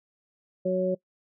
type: harmonic tone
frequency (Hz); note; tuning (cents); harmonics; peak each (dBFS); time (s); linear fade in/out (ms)
184.9; F#3; -1; 1 / 2 / 3; -29 / -29 / -25; 0.65-0.95; 10
effects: noise-tail reverb RT60 0.1 s tail -21 dB re dry